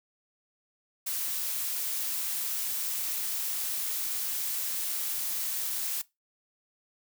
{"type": "noise", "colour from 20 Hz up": "blue", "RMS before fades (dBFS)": -32, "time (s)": [1.06, 6.02], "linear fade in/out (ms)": 10, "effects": ["noise-tail reverb RT60 0.2 s tail -20 dB re dry"]}